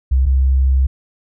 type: tone pair in turn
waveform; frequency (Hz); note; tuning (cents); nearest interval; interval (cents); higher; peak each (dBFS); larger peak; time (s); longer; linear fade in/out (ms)
sine; 65.41 / 66.13; C2 / C2; 0 / +19; unison; 19; second; -10; neither; 0.11-0.26 / 0.26-0.87; second; 10
effects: none